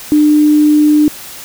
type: tone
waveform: sine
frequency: 300 Hz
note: D4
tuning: 37 cents sharp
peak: -5 dBFS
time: 0.12-1.08 s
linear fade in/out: 0 ms
effects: white hiss -30 dBFS RMS until 1.44 s